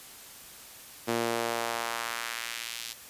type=tone with high-pass filter sweep; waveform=sawtooth; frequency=116.54 Hz; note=A#2; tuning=in tune; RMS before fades=-33 dBFS; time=1.07-2.94 s; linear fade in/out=20 ms; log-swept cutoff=300 to 3800 Hz; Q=1.1; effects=white hiss -48 dBFS RMS until 3.09 s + resampled to 32000 Hz